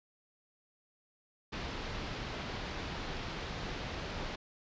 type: low-pass noise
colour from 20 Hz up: pink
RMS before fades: -40 dBFS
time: 1.52-4.36 s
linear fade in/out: 10 ms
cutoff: 4800 Hz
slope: 24 dB/octave
effects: resampled to 16000 Hz